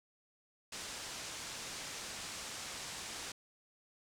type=low-pass noise; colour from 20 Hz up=white; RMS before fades=-45 dBFS; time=0.72-3.32 s; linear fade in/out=5 ms; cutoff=8100 Hz; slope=24 dB/octave; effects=none